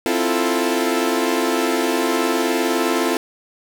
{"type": "chord", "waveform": "sawtooth", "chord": "F major seventh", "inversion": "second", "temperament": "equal", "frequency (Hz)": [261.6, 329.6, 349.2, 440], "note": ["C4", "E4", "F4", "A4"], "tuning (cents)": [0, 0, 0, 0], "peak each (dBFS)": -19, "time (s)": [0.06, 3.17], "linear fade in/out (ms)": 0, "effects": []}